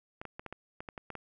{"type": "clicks", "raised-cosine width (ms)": 0.5, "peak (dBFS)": -26, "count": 10, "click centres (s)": [0.215, 0.253, 0.395, 0.463, 0.526, 0.805, 0.888, 0.978, 1.103, 1.153], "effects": []}